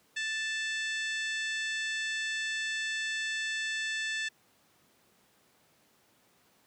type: harmonic tone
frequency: 880 Hz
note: A5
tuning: in tune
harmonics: 2 / 3 / 4 / 5 / 6 / 7 / 8 / 9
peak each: -33 / -39 / -39 / -47 / -48 / -49 / -51 / -47 dBFS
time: 0.16-4.29 s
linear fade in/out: 10 ms
effects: pink hiss -66 dBFS RMS until 6.66 s + high-pass 150 Hz 12 dB/octave